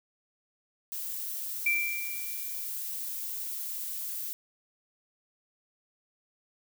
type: noise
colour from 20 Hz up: violet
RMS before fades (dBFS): -36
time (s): 0.92-4.33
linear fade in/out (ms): 0
type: tone with exponential decay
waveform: sine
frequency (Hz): 2349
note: D7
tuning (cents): 0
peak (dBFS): -22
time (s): 1.66-2.68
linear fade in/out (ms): 5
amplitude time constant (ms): 220
effects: none